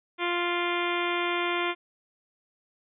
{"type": "harmonic tone with a mistuned harmonic", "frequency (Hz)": 349.2, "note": "F4", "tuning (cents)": 0, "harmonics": [1, 2, 3, 4, 5, 6, 7, 8, 9, 10], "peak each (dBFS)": [-30, -35, -32, -35, -39, -34, -35, -41, -39, -40], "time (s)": [0.18, 1.75], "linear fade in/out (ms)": 50, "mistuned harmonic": 7, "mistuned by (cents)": -21, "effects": []}